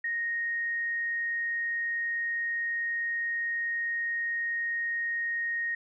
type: tone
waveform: sine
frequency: 1864.7 Hz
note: A#6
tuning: in tune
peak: -28 dBFS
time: 0.04-5.75 s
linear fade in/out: 5 ms
effects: none